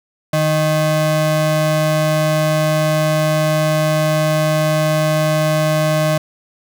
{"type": "ring-modulated tone", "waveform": "square", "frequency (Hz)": 233.1, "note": "A#3", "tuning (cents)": 0, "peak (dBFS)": -11, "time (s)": [0.33, 6.18], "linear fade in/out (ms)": 5, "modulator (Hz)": 387, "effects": []}